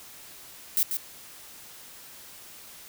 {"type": "noise with echo", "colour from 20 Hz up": "violet", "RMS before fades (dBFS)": -23, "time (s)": [0.77, 0.83], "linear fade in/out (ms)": 0, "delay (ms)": 140, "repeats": 1, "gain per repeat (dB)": -6, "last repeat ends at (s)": 0.97, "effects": ["white hiss -47 dBFS RMS until 2.88 s"]}